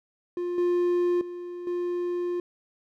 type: tone with level steps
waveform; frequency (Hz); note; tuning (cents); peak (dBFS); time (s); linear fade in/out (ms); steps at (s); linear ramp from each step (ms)
triangle; 352.5; F4; +16; -25 / -19 / -32 / -24; 0.37-2.4; 2; 0.58 / 1.21 / 1.67; 2
effects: none